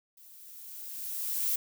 violet noise with level ramp, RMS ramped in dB -55 to -28 dBFS, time 0.17-1.56 s, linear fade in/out 5 ms, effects none

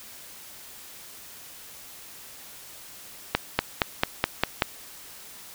accelerating click train, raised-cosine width 0.3 ms, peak -3 dBFS, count 7, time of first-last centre 3.35-4.622 s, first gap 240 ms, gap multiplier 0.95, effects white hiss -45 dBFS RMS until 5.54 s

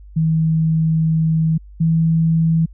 sine tone pair in turn, 160.2 / 162.81 Hz, E3 / E3, -49 / -21 cents, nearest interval unison, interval 28 cents, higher second, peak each -13 / -12 dBFS, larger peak second, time 0.16-1.58 / 1.8-2.66 s, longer first, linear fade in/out 10 ms, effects added 50 Hz sine -37 dBFS peak until 2.73 s

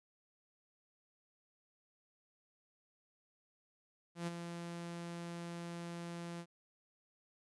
sawtooth tone with ADSR envelope, 171.1 Hz, F3, 35 cents flat, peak -32 dBFS, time 4.15-6.46 s, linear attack 120 ms, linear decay 26 ms, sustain -7 dB, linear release 63 ms, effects resampled to 24000 Hz

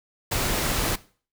pink noise, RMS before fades -25 dBFS, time 0.31-0.96 s, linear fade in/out 10 ms, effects noise-tail reverb RT60 0.4 s tail -18 dB re dry

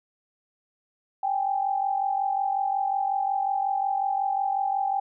sine tone pair together, 782.5 / 828 Hz, G5 / G#5, -3 / -5 cents, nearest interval minor second, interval 98 cents, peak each -24 / -29 dBFS, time 1.23-5 s, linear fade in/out 5 ms, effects none

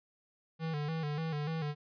square tone with vibrato, 154.6 Hz, D#3, 11 cents flat, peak -34 dBFS, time 0.59-1.75 s, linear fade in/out 50 ms, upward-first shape square, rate 3.4 Hz, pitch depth 79 cents each way, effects resampled to 11025 Hz

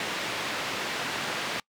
white band-pass noise, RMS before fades -32 dBFS, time 0-1.6 s, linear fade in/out 2 ms, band 140 to 3000 Hz, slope 12 dB/octave, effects noise-tail reverb RT60 0.1 s tail -25 dB re dry

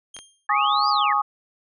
5% pulse tone with exponential decay, 3200 Hz, G7, 35 cents sharp, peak -25 dBFS, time 0.14-0.47 s, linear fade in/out 5 ms, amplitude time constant 70 ms
clicks, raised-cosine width 0.2 ms, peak -22 dBFS, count 2, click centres 0.166 / 0.189 s
sine linear two-way sweep, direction up then down, 1661.2 to 4978 to 1661.2 Hz, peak -25 dBFS, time 0.49-1.13 s, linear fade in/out 2 ms, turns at 0.89 s
sine chord, Ab suspended fourth, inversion none, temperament equal, 830.6 / 1108.7 / 1244.5 Hz, Ab5 / Db6 / Eb6, 0 / 0 / 0 cents, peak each -23 / -23 / -21 dBFS, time 0.49-1.22 s, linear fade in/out 10 ms
effects resampled to 24000 Hz

